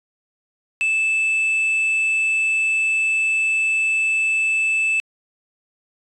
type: tone with quantisation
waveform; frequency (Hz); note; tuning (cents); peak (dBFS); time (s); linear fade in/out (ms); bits
triangle; 2630; E7; -5; -15; 0.81-5; 0; 7
effects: resampled to 24000 Hz